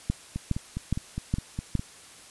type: two click trains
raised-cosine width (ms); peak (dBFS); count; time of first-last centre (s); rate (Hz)
5; -18 / -12; 8 / 5; 0.36-1.794 / 0.1-1.753; 4.88 / 2.42
effects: white hiss -49 dBFS RMS until 2.3 s + resampled to 24000 Hz